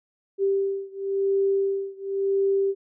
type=beating tone pair; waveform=sine; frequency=392 / 392.95 Hz; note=G4 / G4; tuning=0 / +4 cents; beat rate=0.95 Hz; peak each=-24 / -25 dBFS; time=0.38-2.75 s; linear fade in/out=50 ms; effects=none